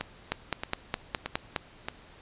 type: two click trains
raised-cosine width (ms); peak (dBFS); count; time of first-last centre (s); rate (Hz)
0.3; -15 / -11; 4 / 7; 0.01-1.885 / 0.32-1.562; 1.6 / 4.83
effects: pink hiss -53 dBFS RMS until 2.21 s + resampled to 8000 Hz